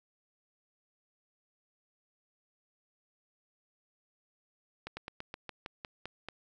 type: slowing click train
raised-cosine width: 0.3 ms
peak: -24 dBFS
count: 10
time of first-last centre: 4.87-6.286 s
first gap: 100 ms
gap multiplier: 1.11
effects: none